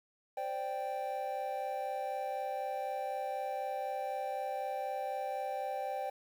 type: chord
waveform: triangle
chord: C suspended second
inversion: none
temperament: equal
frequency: 523.3 / 587.3 / 784 Hz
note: C5 / D5 / G5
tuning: 0 / 0 / 0 cents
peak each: -39 / -39 / -35 dBFS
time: 0.37-6.1 s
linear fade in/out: 5 ms
effects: 10-bit